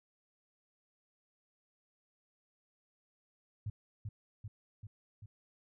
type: tone with echo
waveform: sine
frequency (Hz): 105.2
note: G#2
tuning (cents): +23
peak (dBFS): -35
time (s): 3.66-3.7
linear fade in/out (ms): 5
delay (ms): 390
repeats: 4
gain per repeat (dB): -3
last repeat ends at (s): 5.26
effects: none